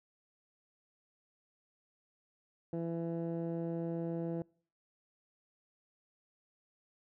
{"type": "tone with low-pass filter", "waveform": "15% pulse", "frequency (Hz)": 167.1, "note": "E3", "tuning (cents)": 24, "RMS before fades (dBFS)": -37, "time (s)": [2.73, 4.42], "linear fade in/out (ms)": 2, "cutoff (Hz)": 510, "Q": 0.92, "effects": ["noise-tail reverb RT60 0.5 s tail -26 dB re dry"]}